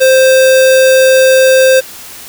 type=tone with sample-and-hold; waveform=sine; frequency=523.3 Hz; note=C5; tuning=in tune; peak=-3 dBFS; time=0-1.81 s; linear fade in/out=20 ms; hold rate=2100 Hz; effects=white hiss -30 dBFS RMS until 2.28 s